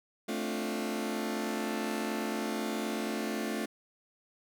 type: chord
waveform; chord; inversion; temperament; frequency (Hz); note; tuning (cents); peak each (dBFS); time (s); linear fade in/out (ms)
sawtooth; D minor seventh; second; just; 220.2 / 264.3 / 293.7 / 352.4; A3 / C4 / D4 / F4; +2 / +18 / 0 / +16; -31 / -36 / -35 / -34; 0.28-3.66; 10
effects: none